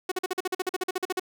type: tone bursts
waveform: sawtooth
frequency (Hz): 369.4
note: F#4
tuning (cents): -3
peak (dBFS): -21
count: 16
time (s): 0.09-1.197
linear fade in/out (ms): 5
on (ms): 27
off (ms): 45
effects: none